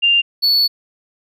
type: tone pair in turn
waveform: sine / triangle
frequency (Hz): 2794 / 4435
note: F7 / C#8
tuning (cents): 0 / 0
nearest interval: minor sixth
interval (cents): 800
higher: second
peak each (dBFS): -10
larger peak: neither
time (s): 0.02-0.22 / 0.42-0.68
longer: second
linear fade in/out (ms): 20
effects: none